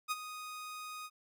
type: tone with ADSR envelope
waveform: sawtooth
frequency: 1244.5 Hz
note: D#6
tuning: in tune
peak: -27 dBFS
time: 0.08-1.1 s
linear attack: 33 ms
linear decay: 32 ms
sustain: -12 dB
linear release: 47 ms
effects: none